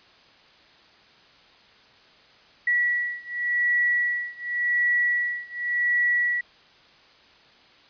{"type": "beating tone pair", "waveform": "sine", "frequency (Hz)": [1938, 1938.89], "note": ["B6", "B6"], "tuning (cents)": [-33, -32], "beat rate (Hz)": 0.89, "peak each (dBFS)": [-24, -25], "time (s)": [2.67, 6.41], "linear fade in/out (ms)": 5, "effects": ["white hiss -54 dBFS RMS until 7.89 s", "resampled to 11025 Hz"]}